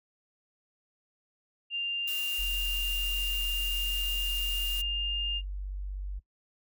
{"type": "tone with pitch glide", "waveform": "sine", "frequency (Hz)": [2794, 2813], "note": ["F7", "F7"], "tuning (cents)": [0, 12], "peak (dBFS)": -29, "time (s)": [1.7, 5.42], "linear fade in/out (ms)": 50, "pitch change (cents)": 12, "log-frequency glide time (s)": [1.87, 5.08]}
{"type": "noise", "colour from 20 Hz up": "blue", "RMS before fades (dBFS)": -39, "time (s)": [2.07, 4.82], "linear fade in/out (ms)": 10}
{"type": "tone", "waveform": "sine", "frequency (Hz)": 48.11, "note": "G1", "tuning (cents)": -32, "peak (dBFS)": -33, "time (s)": [2.38, 6.2], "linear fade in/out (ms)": 20}
{"effects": ["noise-tail reverb RT60 0.1 s tail -21 dB re dry"]}